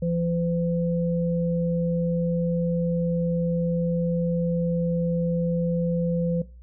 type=tone pair together; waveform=sine; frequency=170 / 509.4 Hz; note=F3 / C5; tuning=-46 / -46 cents; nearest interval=octave + perfect fifth; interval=1900 cents; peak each=-23 / -28 dBFS; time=0.02-6.42 s; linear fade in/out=5 ms; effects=noise-tail reverb RT60 0.3 s tail -17 dB re dry + added 60 Hz sine -43 dBFS peak until 6.62 s